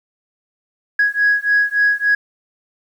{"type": "beating tone pair", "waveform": "sine", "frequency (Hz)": [1661.2, 1664.7], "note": ["G#6", "G#6"], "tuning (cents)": [0, 4], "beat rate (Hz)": 3.5, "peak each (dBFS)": -15, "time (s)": [0.99, 2.15], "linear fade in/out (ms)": 5, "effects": ["tanh soft clip ceiling -7 dBFS", "8-bit"]}